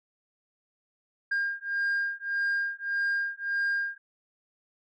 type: beating tone pair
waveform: sine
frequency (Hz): 1608 / 1609.7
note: G6 / G6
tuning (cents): +44 / +45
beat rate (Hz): 1.7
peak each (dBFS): -28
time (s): 1.31-3.98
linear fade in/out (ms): 10
effects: tanh soft clip ceiling -23 dBFS